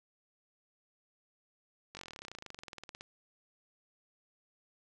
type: slowing click train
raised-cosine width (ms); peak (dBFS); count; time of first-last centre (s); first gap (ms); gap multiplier
0.2; -28; 30; 1.95-3.009; 20; 1.04
effects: none